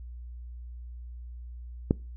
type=click; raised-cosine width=3 ms; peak=-8 dBFS; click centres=1.909 s; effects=noise-tail reverb RT60 0.3 s tail -24 dB re dry + added 60 Hz sine -39 dBFS peak until 2.16 s